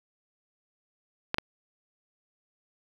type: clicks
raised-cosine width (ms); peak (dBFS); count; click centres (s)
0.3; -10; 2; 1.344 / 1.384
effects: 7-bit